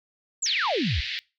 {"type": "exponential sweep", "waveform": "sine", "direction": "down", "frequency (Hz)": [7960, 56.7], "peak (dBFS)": -23, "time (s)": [0.42, 1.01], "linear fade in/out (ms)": 10}
{"type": "band-pass noise", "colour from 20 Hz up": "white", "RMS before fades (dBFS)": -32, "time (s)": [0.46, 1.19], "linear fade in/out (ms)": 0, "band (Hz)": [1800, 4400], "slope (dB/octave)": 48}
{"effects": ["noise-tail reverb RT60 0.3 s tail -24 dB re dry"]}